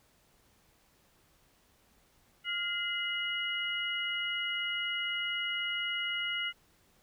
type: tone cluster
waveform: sine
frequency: 1404 / 2061 / 2899 Hz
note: F6 / C7 / F#7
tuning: +9 / -27 / -36 cents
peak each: -38 / -36 / -34 dBFS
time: 2.44-6.53 s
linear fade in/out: 50 ms
effects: pink hiss -67 dBFS RMS until 7.02 s